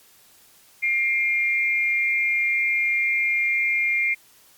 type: tone pair together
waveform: sine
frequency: 2119 / 2379 Hz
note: C7 / D7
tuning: +21 / +22 cents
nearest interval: major second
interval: 201 cents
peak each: -20 / -24 dBFS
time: 0.82-4.15 s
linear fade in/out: 20 ms
effects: white hiss -54 dBFS RMS until 4.57 s + MP3 96 kbps